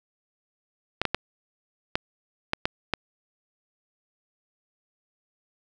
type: clicks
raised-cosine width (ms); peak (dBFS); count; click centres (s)
0.3; -7; 7; 1.016 / 1.053 / 1.146 / 1.955 / 2.534 / 2.655 / 2.937
effects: none